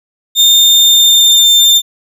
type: tone with pitch glide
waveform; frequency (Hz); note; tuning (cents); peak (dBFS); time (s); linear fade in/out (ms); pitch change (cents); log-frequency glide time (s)
35% pulse; 3628 to 3595; A#7 to A7; -48 to +36; -3; 0.35-1.82; 50; -16; 0.49-1.7
effects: none